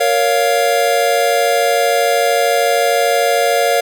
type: chord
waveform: square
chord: Bb minor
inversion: none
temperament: just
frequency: 466.2 / 559.4 / 699.2 Hz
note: Bb4 / Db5 / F5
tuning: 0 / +16 / +2 cents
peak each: -18 / -17 / -16 dBFS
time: 0-3.81 s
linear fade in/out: 10 ms
effects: none

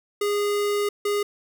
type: tone bursts at uneven times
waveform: square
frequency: 410.8 Hz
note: G#4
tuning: 19 cents flat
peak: -22 dBFS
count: 2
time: 0.21-0.89 / 1.05-1.23 s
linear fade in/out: 5 ms
effects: none

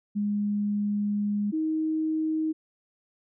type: tone pair in turn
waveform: sine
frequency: 206 / 314.9 Hz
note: G#3 / D#4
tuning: -14 / +21 cents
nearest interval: perfect fifth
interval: 735 cents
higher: second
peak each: -24 dBFS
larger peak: neither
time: 0.15-1.52 / 1.52-2.53 s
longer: first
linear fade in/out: 20 ms
effects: none

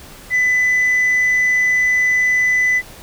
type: tone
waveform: sine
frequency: 2000 Hz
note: B6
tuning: 21 cents sharp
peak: -10 dBFS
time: 0.3-2.82 s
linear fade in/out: 50 ms
effects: tanh soft clip ceiling -11 dBFS + pink hiss -39 dBFS RMS until 3.02 s

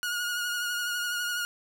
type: tone with vibrato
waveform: sawtooth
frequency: 1440 Hz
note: F#6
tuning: 47 cents flat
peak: -25 dBFS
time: 0.03-1.45 s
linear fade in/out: 0 ms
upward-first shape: triangle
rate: 12 Hz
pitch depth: 34 cents each way
effects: none

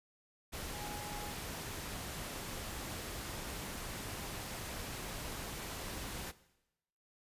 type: tone in noise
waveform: sine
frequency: 830.6 Hz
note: G#5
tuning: in tune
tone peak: -46 dBFS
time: 0.73-1.33 s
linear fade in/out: 20 ms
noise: pink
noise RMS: -43 dBFS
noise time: 0.52-6.32 s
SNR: -6 dB
effects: noise-tail reverb RT60 0.9 s tail -17 dB re dry + resampled to 32000 Hz

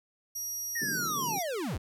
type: tone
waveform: 25% pulse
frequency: 5700 Hz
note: F8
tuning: 34 cents sharp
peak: -29 dBFS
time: 0.35-1.43 s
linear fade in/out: 10 ms
type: linear sweep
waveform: square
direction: down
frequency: 1900 to 44 Hz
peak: -32 dBFS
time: 0.75-1.78 s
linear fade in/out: 10 ms
type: band-pass noise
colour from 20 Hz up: pink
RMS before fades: -40 dBFS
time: 0.81-1.39 s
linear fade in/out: 10 ms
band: 140 to 450 Hz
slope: 48 dB/octave
effects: none

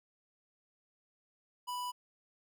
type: tone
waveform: square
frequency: 987.8 Hz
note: B5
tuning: in tune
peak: -37 dBFS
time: 1.67-1.92 s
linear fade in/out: 20 ms
effects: none

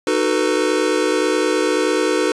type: chord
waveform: square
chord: B dominant seventh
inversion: first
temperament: just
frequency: 308.7 / 370.4 / 444.5 / 493.9 Hz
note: D#4 / F#4 / A4 / B4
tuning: -14 / +2 / +18 / 0 cents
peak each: -22 dBFS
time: 0.07-2.32 s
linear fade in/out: 2 ms
effects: resampled to 22050 Hz + 8-bit

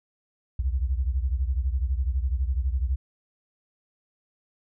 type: beating tone pair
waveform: sine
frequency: 61.74 / 73.74 Hz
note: B1 / D2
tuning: 0 / +8 cents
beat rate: 12 Hz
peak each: -24 / -28 dBFS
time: 0.59-2.96 s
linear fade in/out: 5 ms
effects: none

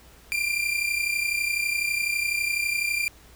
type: tone pair together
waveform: 40% pulse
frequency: 2368 / 2400 Hz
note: D7 / D7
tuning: +14 / +37 cents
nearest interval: unison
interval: 23 cents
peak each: -26 dBFS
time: 0.32-3.08 s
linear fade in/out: 0 ms
effects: added 60 Hz sine -53 dBFS peak until 3.35 s + pink hiss -53 dBFS RMS until 3.35 s

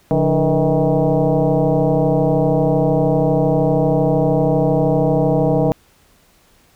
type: tone with frequency modulation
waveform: sine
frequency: 172.4 Hz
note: F3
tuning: 22 cents flat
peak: -12 dBFS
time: 0.11-5.72 s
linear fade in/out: 0 ms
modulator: 156 Hz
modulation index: 3.6
effects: pink hiss -54 dBFS RMS until 6.75 s

